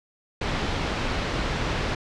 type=low-pass noise; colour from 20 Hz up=pink; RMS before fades=-27 dBFS; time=0.41-1.95 s; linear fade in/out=5 ms; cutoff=4000 Hz; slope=12 dB/octave; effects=low-pass 7000 Hz 12 dB/octave